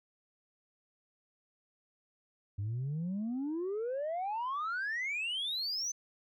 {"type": "exponential sweep", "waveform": "sine", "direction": "up", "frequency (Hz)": [96.8, 6220], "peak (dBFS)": -31, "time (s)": [2.58, 5.92], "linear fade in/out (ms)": 10, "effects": ["tanh soft clip ceiling -31 dBFS"]}